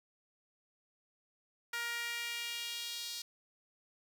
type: tone with high-pass filter sweep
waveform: sawtooth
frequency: 471 Hz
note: A#4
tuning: 18 cents sharp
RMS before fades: -40 dBFS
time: 1.73-3.22 s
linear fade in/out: 5 ms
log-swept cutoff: 1600 to 4300 Hz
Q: 2.1
effects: none